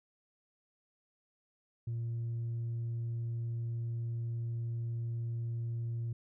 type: tone with tanh clipping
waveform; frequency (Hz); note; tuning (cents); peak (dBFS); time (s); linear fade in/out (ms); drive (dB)
triangle; 116.54; A#2; 0; -34; 1.87-6.13; 5; 6
effects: none